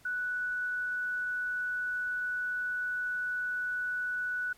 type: tone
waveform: sine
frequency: 1480 Hz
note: F#6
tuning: in tune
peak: -30 dBFS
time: 0.05-4.53 s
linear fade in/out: 5 ms
effects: pink hiss -61 dBFS RMS until 4.57 s + MP3 64 kbps